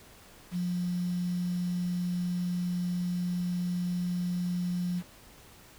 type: tone with quantisation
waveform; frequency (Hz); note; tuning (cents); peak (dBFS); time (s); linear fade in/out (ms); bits
sine; 177.7; F3; +30; -28; 0.51-5.03; 50; 8
effects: pink hiss -54 dBFS RMS until 5.78 s